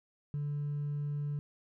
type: tone with hard clipping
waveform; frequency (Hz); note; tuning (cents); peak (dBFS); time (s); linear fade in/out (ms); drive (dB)
triangle; 145.7; D3; -13; -32; 0.34-1.39; 0; 2
effects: none